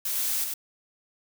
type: noise with echo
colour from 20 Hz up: blue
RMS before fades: -29 dBFS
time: 0.05-0.44 s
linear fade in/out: 5 ms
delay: 100 ms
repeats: 1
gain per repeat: -3 dB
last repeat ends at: 0.54 s
effects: none